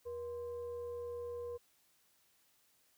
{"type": "tone with frequency modulation", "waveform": "sine", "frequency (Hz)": 480, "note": "B4", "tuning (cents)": -49, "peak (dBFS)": -40, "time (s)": [0.05, 1.58], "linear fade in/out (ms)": 20, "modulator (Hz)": 562, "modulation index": 0.32, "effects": ["white hiss -72 dBFS RMS until 2.97 s"]}